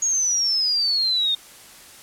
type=exponential sweep; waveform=sine; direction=down; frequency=6690 to 3640 Hz; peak=-18 dBFS; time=0.02-1.35 s; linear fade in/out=5 ms; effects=white hiss -45 dBFS RMS until 2.02 s + low-pass 12000 Hz 12 dB/octave